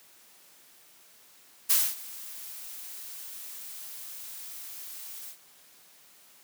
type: noise with ADSR envelope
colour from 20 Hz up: blue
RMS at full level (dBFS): -21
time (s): 1.69-5.37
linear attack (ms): 18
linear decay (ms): 240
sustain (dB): -21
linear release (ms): 85
effects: white hiss -57 dBFS RMS until 6.43 s + high-pass 150 Hz 12 dB/octave